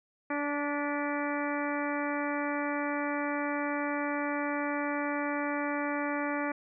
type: harmonic tone with a mistuned harmonic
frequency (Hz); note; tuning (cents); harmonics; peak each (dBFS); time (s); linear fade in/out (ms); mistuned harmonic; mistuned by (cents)
290.4; D4; -19; 1 / 2 / 3 / 4 / 5 / 6 / 7 / 8; -33 / -36 / -38 / -39 / -40 / -41 / -41 / -42; 0.3-6.52; 5; 7; -45
effects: none